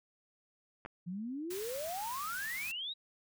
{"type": "clicks", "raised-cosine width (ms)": 0.5, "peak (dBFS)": -30, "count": 2, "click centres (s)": [0.851, 0.86]}
{"type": "exponential sweep", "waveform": "sine", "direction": "up", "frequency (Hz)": [168.2, 3911], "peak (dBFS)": -37, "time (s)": [1.06, 2.94], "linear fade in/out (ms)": 20}
{"type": "band-stop noise", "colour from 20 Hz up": "white", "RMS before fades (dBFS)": -45, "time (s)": [1.5, 2.72], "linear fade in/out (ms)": 10, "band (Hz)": [240, 960], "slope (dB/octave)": 24}
{"effects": []}